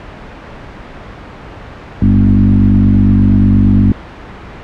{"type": "tone with frequency modulation", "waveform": "sine", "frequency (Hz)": 149.9, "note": "D3", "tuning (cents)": 36, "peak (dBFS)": -5, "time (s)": [2.02, 3.92], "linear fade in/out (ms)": 2, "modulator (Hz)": 48.5, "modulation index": 2.3, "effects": ["pink hiss -30 dBFS RMS until 4.63 s", "low-pass 2000 Hz 12 dB/octave"]}